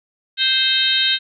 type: harmonic tone with a mistuned harmonic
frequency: 523.3 Hz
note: C5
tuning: in tune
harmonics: 3 / 4 / 5 / 6 / 7 / 8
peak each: -23 / -29 / -25 / -20 / -18 / -24 dBFS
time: 0.37-1.19 s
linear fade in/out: 50 ms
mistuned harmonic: 7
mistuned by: +29 cents
effects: none